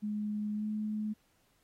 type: tone with pitch glide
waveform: sine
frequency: 210 to 213.3 Hz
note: G#3 to G#3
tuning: +19 to +46 cents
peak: -32 dBFS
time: 0.02-1.14 s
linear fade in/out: 20 ms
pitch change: +27 cents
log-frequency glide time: 0.55-0.65 s
effects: pink hiss -72 dBFS RMS until 1.63 s + AAC 48 kbps